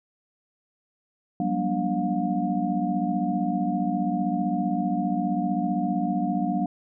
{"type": "tone cluster", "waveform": "sine", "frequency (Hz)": [182.6, 197.9, 238.7, 292.4, 712], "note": ["F#3", "G3", "A#3", "D4", "F5"], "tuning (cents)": [-23, 17, 41, -7, 33], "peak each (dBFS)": -29, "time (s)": [1.4, 6.66], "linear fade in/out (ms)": 2, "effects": []}